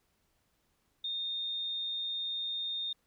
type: tone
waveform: sine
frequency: 3659 Hz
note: A#7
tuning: 33 cents flat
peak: -33 dBFS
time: 1.04-2.93 s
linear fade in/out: 5 ms
effects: pink hiss -75 dBFS RMS until 3.06 s